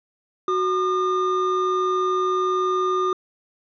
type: tone pair together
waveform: triangle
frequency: 370 / 1211.2 Hz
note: F#4 / D#6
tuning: 0 / -47 cents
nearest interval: octave + major sixth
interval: 2053 cents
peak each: -20 / -20 dBFS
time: 0.48-3.13 s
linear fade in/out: 2 ms
effects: resampled to 16000 Hz